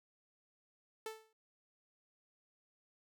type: tone with exponential decay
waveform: sawtooth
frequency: 440 Hz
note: A4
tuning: in tune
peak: -35 dBFS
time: 1.06-1.33 s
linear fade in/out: 2 ms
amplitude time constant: 57 ms
effects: none